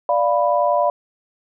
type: chord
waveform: sine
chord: B diminished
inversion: first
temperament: equal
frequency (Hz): 587.3 / 698.5 / 987.8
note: D5 / F5 / B5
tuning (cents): 0 / 0 / 0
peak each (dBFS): -18 / -19 / -20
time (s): 0.09-0.9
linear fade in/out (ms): 2
effects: none